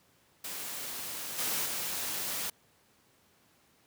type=noise with level steps; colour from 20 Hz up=white; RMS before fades=-39 / -32 / -35 dBFS; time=0.44-2.5 s; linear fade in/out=5 ms; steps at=1.38 / 1.65 s; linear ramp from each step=10 ms; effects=pink hiss -66 dBFS RMS until 3.86 s + high-pass 100 Hz 12 dB/octave